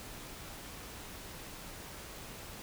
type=silence; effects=pink hiss -47 dBFS RMS until 2.62 s